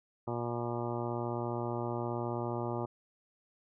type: harmonic tone with a mistuned harmonic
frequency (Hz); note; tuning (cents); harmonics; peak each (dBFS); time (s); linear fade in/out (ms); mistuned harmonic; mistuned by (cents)
119; A#2; +36; 1 / 2 / 3 / 4 / 5 / 6 / 7 / 8 / 9 / 10; -38 / -41 / -38 / -44 / -42 / -45 / -43 / -45 / -49 / -47; 0.27-2.86; 10; 10; +16
effects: none